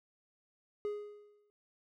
triangle tone with exponential decay, 415.3 Hz, G#4, in tune, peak -30 dBFS, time 0.85-1.5 s, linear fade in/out 0 ms, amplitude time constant 140 ms, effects none

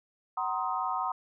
sine chord, C half-diminished seventh, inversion second, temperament just, 753.5 / 941.9 / 1046.5 / 1255.8 Hz, Gb5 / Bb5 / C6 / Eb6, +31 / +18 / 0 / +16 cents, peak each -34 dBFS, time 0.37-1.12 s, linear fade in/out 5 ms, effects none

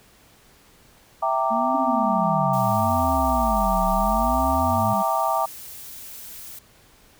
sine chord, E half-diminished seventh, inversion none, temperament equal with one note detuned, 659.3 / 784 / 921.1 / 1174.7 Hz, E5 / G5 / Bb5 / D6, 0 / 0 / -21 / 0 cents, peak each -25 dBFS, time 1.22-5.46 s, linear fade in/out 10 ms
sine tone with vibrato, 222.2 Hz, A3, 17 cents sharp, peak -26 dBFS, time 1.5-5.03 s, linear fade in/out 20 ms, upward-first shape sine, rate 0.75 Hz, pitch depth 290 cents each way
sine exponential two-way sweep, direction down then up, 282.2 to 36.28 to 115.9 Hz, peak -25 dBFS, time 1.74-4.94 s, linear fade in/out 10 ms, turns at 3.9 s
blue noise, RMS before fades -39 dBFS, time 2.53-6.59 s, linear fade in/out 5 ms
effects pink hiss -54 dBFS RMS until 7.19 s

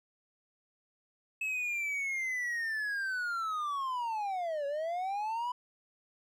triangle linear two-way sweep, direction down then up, 2600 to 554.4 to 996 Hz, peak -30 dBFS, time 1.41-5.52 s, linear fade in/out 5 ms, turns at 4.66 s, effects none

